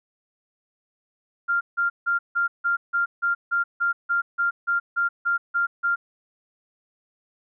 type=tone bursts; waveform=sine; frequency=1394 Hz; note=F6; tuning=4 cents flat; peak=-19 dBFS; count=16; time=1.48-5.96 s; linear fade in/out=20 ms; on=130 ms; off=160 ms; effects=none